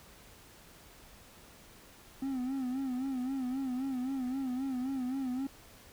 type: tone with vibrato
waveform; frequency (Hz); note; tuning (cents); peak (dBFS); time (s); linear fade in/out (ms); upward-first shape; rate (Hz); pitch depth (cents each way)
triangle; 260.3; C4; -9; -30; 2.22-5.47; 5; sine; 3.8; 85
effects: pink hiss -56 dBFS RMS until 5.92 s